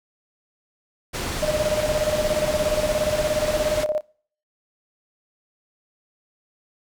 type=low-pass noise; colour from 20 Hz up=pink; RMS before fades=-28 dBFS; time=1.13-3.85 s; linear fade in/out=20 ms; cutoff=9600 Hz; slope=12 dB/octave
type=tone with tremolo; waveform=sine; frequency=609 Hz; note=D#5; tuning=37 cents flat; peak=-18 dBFS; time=1.42-4.01 s; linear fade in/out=10 ms; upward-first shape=square; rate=17 Hz; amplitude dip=70%
effects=noise-tail reverb RT60 0.5 s tail -24 dB re dry